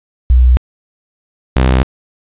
sine / sawtooth tone pair in turn, 62 / 64.31 Hz, B1 / C2, +7 / -29 cents, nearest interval minor second, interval 64 cents, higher second, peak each -4 dBFS, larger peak neither, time 0.3-0.57 / 1.56-1.83 s, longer neither, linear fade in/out 0 ms, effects resampled to 8000 Hz + 7-bit

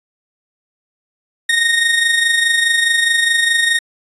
30% pulse tone with amplitude modulation, 1855 Hz, A#6, 9 cents flat, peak -7 dBFS, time 1.49-3.79 s, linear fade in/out 5 ms, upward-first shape sine, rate 24.8 Hz, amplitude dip 50%, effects resampled to 24000 Hz

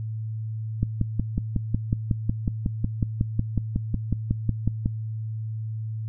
click train, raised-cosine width 5 ms, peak -10 dBFS, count 23, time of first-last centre 0.83-4.859 s, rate 5.46 Hz, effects noise-tail reverb RT60 0.4 s tail -26 dB re dry + added 110 Hz sine -28 dBFS peak until 6.08 s

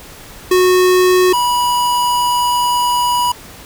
square tone pair in turn, 366.5 / 975.8 Hz, F#4 / B5, -16 / -21 cents, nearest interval octave + perfect fourth, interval 1695 cents, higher second, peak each -9 / -13 dBFS, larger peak first, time 0.51-1.33 / 1.33-3.32 s, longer second, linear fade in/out 5 ms, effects pink hiss -36 dBFS RMS until 3.65 s

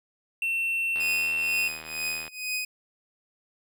triangle tone, 2700 Hz, E7, 41 cents sharp, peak -23 dBFS, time 0.42-1.68 s, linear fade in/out 2 ms
click train, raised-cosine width 0.3 ms, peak -24 dBFS, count 106, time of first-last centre 0.96-2.279 s, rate 79.6 Hz
sawtooth tone with tremolo, 2500 Hz, D#7, 8 cents sharp, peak -23 dBFS, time 1-2.65 s, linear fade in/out 5 ms, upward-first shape triangle, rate 2.1 Hz, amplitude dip 95%
effects none

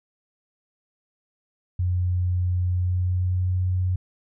sine tone with pitch glide, 90 to 91.57 Hz, F#2 to F#2, -47 to -17 cents, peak -20 dBFS, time 1.79-3.96 s, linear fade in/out 5 ms, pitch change +30 cents, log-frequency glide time 2.68-3.58 s, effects none

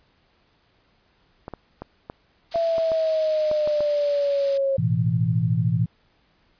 clicks, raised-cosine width 1 ms, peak -19 dBFS, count 10, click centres 1.481 / 1.537 / 1.82 / 2.099 / 2.558 / 2.782 / 2.918 / 3.514 / 3.675 / 3.806 s
blue noise, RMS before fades -32 dBFS, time 2.51-4.58 s, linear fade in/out 10 ms
sine exponential sweep, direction down, 672 to 540 Hz, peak -19 dBFS, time 2.54-4.77 s, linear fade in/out 10 ms
sine chord, A suspended second, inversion none, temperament equal, 110 / 123.47 / 164.81 Hz, A2 / B2 / E3, 0 / 0 / 0 cents, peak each -23 dBFS, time 4.78-5.86 s, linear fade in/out 5 ms
effects pink hiss -63 dBFS RMS until 6.59 s + resampled to 11025 Hz

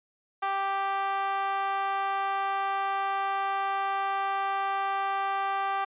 5% pulse tone with band-pass filter, 392 Hz, G4, in tune, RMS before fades -29 dBFS, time 0.42-5.85 s, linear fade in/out 10 ms, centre 940 Hz, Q 6.5, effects resampled to 8000 Hz

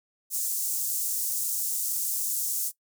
pink high-pass noise, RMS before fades -29 dBFS, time 0.3-2.72 s, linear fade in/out 50 ms, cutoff 7100 Hz, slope 24 dB/octave, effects noise-tail reverb RT60 0.1 s tail -19 dB re dry

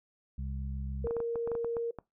harmonic tone, 66.9 Hz, C2, 39 cents sharp, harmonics 1 / 2 / 3, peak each -35 / -41 / -45 dBFS, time 0.38-1.07 s, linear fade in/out 5 ms
sine tone, 466.2 Hz, A#4, in tune, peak -30 dBFS, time 1.04-1.91 s, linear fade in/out 5 ms
clicks, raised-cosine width 1 ms, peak -26 dBFS, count 11, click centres 1.071 / 1.109 / 1.167 / 1.203 / 1.357 / 1.475 / 1.517 / 1.552 / 1.646 / 1.768 / 1.987 s
effects noise-tail reverb RT60 0.2 s tail -23 dB re dry

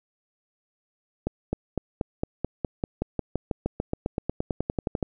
accelerating click train, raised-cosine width 2 ms, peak -12 dBFS, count 26, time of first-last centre 1.27-5.028 s, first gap 260 ms, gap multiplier 0.95, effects none

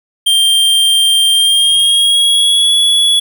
square tone with pitch glide, 3175 to 3383 Hz, G7 to G#7, +21 to +31 cents, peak -8 dBFS, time 0.26-3.2 s, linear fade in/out 10 ms, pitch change +110 cents, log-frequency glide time 1.33-2.72 s, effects none

